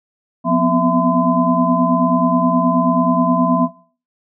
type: tone cluster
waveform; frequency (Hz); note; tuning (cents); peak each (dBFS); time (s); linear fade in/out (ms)
sine; 177.2 / 244.6 / 254 / 664 / 1020; F3 / B3 / B3 / E5 / C6; +25 / -16 / +49 / +12 / -44; -18; 0.44-3.69; 50
effects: noise-tail reverb RT60 0.4 s tail -17 dB re dry